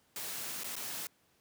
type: noise with dropouts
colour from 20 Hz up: white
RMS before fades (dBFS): -40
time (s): 0.16-1.07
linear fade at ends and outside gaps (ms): 2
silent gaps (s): 0.636-0.642 / 0.756-0.764
effects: pink hiss -70 dBFS RMS until 1.4 s + high-pass 100 Hz 12 dB/octave